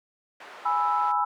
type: band-pass noise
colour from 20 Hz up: white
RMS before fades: -45 dBFS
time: 0.4-1.12 s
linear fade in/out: 5 ms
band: 520 to 1500 Hz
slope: 12 dB/octave
type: chord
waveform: sine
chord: E major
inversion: first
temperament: equal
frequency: 830.6 / 987.8 / 1318.5 Hz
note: G#5 / B5 / E6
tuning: 0 / 0 / 0 cents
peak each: -26 / -26 / -26 dBFS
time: 0.65-1.25 s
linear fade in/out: 10 ms
effects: none